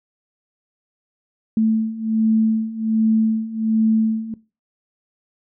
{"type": "beating tone pair", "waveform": "sine", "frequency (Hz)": [220, 221.3], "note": ["A3", "A3"], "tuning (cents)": [0, 10], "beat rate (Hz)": 1.3, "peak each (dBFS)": [-21, -18], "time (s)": [1.57, 4.34], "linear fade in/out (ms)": 2, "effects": ["noise-tail reverb RT60 0.3 s tail -20 dB re dry"]}